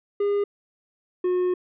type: tone pair in turn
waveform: triangle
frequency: 406.3 / 362 Hz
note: G#4 / F#4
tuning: -38 / -38 cents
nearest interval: major second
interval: 200 cents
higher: first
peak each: -18 dBFS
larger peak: neither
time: 0.2-0.44 / 1.24-1.54 s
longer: second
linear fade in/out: 5 ms
effects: resampled to 8000 Hz